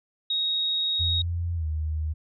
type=tone; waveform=sine; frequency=3767 Hz; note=A#7; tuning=17 cents sharp; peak=-23 dBFS; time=0.3-1.22 s; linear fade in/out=5 ms
type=tone with pitch glide; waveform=sine; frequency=85.7 to 77.68 Hz; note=F2 to D#2; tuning=-32 to -2 cents; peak=-25 dBFS; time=0.99-2.14 s; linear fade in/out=20 ms; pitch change=-170 cents; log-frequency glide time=1.55-1.66 s
effects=none